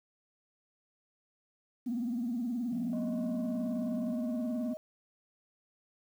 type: tone with vibrato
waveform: sine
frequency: 239.3 Hz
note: A#3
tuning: 46 cents sharp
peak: -30 dBFS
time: 1.86-4.74 s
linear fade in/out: 10 ms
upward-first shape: triangle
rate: 19 Hz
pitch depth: 150 cents each way
type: tone with pitch glide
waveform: sine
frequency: 179.5 to 188.42 Hz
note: F3 to F#3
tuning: +48 to +32 cents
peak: -38 dBFS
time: 2.72-4.13 s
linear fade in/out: 2 ms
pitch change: +84 cents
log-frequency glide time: 2.84-3.68 s
type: tone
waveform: sine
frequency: 622.3 Hz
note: D#5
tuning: in tune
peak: -39 dBFS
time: 2.93-4.77 s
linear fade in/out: 0 ms
effects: tanh soft clip ceiling -27 dBFS + 10-bit